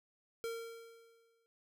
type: tone with exponential decay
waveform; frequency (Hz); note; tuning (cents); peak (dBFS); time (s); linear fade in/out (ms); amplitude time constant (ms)
square; 459.4; A#4; -25; -37; 0.44-1.46; 0; 220
effects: none

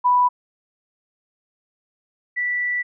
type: tone pair in turn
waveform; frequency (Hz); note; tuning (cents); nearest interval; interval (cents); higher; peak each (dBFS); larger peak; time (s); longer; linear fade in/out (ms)
sine; 987.8 / 1964.2; B5 / B6; 0 / -10; octave; 1190; second; -13 / -20; first; 0.04-0.29 / 2.36-2.83; second; 20
effects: none

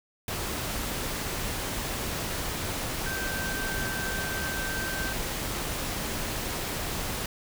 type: tone in noise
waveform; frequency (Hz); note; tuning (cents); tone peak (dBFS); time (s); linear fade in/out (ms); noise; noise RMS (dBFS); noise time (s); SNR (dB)
sine; 1556; G6; -13; -33; 3.06-5.13; 2; pink; -32; 0.28-7.26; -4
effects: none

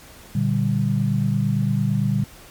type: chord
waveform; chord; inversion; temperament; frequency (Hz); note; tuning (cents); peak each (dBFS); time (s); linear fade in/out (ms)
sine; G minor; first; equal with one note detuned; 118.17 / 146.83 / 196; Bb2 / D3 / G3; +24 / 0 / 0; -22; 0.35-2.24; 5
effects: pink hiss -45 dBFS RMS until 2.5 s + MP3 96 kbps

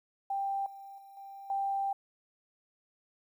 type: tone with level steps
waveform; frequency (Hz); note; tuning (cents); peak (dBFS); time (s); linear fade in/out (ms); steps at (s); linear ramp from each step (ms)
sine; 788; G5; +9; -30 / -45 / -50 / -44 / -29; 0.3-1.93; 5; 0.66 / 0.98 / 1.17 / 1.5; 2
effects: 11-bit

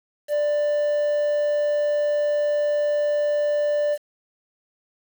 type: tone with quantisation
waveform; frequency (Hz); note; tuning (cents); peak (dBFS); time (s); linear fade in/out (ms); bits
triangle; 590; D5; +8; -17; 0.28-3.98; 50; 7
effects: none

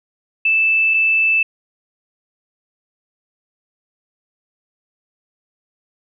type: tone pair in turn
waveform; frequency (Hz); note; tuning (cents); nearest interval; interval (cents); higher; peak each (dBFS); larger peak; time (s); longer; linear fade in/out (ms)
sine; 2637 / 2637; E7 / E7; 0 / 0; unison; 0; neither; -12; neither; 0.45-0.94 / 0.94-1.43; neither; 5
effects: none

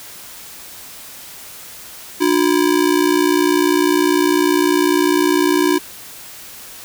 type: ring-modulated tone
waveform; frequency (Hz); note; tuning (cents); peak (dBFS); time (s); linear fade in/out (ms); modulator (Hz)
square; 329.6; E4; 0; -10; 2.2-5.79; 20; 30
effects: white hiss -36 dBFS RMS until 6.84 s

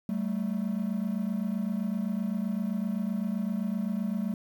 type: tone pair together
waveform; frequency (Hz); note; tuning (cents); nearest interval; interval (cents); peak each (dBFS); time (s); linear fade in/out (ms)
triangle; 192.24 / 220; G3 / A3; -34 / 0; major second; 234; -28; 0.09-4.34; 2
effects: tanh soft clip ceiling -19 dBFS + 9-bit

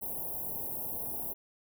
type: band-stop noise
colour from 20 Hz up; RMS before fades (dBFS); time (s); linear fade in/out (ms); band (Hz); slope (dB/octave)
white; -37; 0.01-1.34; 20; 890 to 11000; 48
effects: none

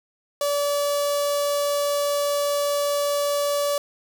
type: tone with notch filter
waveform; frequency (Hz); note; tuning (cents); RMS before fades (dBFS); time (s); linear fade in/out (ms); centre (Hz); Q
sawtooth; 575; D5; -37; -23; 0.41-3.78; 2; 2000; 0.92
effects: 9-bit

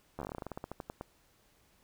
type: slowing click train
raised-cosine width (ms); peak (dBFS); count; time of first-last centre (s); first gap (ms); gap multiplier
1; -25; 19; 0.19-1.011; 12; 1.14
effects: pink hiss -68 dBFS RMS until 1.83 s

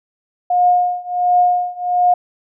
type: tone with tremolo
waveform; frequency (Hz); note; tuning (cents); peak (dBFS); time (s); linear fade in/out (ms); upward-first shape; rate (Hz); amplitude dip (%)
sine; 716; F5; +43; -8; 0.5-2.14; 5; triangle; 1.4; 95
effects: none

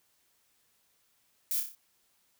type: noise with echo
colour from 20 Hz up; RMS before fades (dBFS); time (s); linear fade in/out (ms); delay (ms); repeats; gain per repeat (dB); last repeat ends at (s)
violet; -31; 1.51-1.6; 0; 30; 5; -5; 1.75
effects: white hiss -71 dBFS RMS until 2.39 s

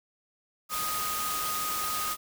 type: tone in noise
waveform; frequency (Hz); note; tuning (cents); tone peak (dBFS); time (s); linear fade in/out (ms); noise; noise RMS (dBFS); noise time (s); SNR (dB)
sine; 1244.5; D#6; 0; -32; 0.69-2.17; 50; white; -33; 0.69-2.17; -2
effects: none

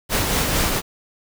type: noise with tremolo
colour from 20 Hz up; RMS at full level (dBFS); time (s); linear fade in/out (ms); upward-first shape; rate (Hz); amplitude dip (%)
pink; -19; 0.09-0.82; 50; sine; 4.4; 30
effects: none

